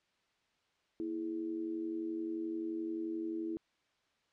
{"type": "tone with amplitude modulation", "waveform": "sine", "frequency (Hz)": 328.8, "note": "E4", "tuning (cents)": -4, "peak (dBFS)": -32, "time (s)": [1, 3.57], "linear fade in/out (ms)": 0, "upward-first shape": "sine", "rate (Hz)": 91.5, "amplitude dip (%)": 70, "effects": ["white hiss -75 dBFS RMS until 4.32 s", "low-pass 4000 Hz 12 dB/octave"]}